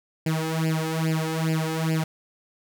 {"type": "tone with flanger", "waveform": "sawtooth", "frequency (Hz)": 160, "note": "D#3", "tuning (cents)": 49, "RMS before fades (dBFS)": -25, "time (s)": [0.26, 2.04], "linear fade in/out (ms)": 5, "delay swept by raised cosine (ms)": [0.4, 2.4], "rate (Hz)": 2.4, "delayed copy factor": 0.9, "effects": []}